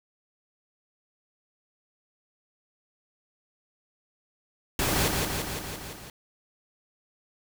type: noise with echo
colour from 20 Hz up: pink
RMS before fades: -26 dBFS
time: 4.79-5.08 s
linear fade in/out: 2 ms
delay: 170 ms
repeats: 6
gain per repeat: -3 dB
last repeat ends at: 6.1 s
effects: none